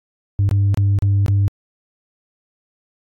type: tone with dropouts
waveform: sine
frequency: 99.6 Hz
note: G2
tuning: 28 cents sharp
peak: -10 dBFS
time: 0.39-1.48 s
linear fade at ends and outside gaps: 0 ms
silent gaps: 0.491-0.512 / 0.744-0.774 / 0.988-1.023 / 1.262-1.282 s
effects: tanh soft clip ceiling -11 dBFS + AAC 64 kbps